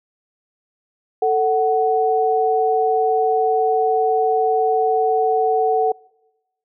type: tone pair together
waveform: sine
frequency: 443 / 745 Hz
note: A4 / F#5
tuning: +12 / +12 cents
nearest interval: major sixth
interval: 900 cents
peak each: -17 dBFS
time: 1.22-5.92 s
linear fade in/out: 5 ms
effects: noise-tail reverb RT60 1.0 s tail -26 dB re dry